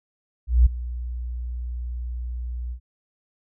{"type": "tone with ADSR envelope", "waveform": "sine", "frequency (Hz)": 60.5, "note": "B1", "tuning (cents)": -35, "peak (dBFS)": -9, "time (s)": [0.47, 2.8], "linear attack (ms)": 190, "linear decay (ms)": 9, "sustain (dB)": -18, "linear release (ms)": 86, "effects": []}